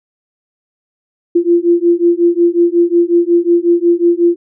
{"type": "beating tone pair", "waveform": "sine", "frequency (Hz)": [341.7, 347.2], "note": ["F4", "F4"], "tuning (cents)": [-38, -10], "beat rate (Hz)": 5.5, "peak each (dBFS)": -11, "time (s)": [1.35, 4.36], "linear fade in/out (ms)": 10, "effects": []}